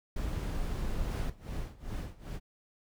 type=noise; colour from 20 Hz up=brown; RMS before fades=-33 dBFS; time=0.16-1.3 s; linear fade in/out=5 ms
type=noise with tremolo; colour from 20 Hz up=brown; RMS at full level=-36 dBFS; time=1.07-2.4 s; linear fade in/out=50 ms; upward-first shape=sine; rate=2.5 Hz; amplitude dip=90%
effects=none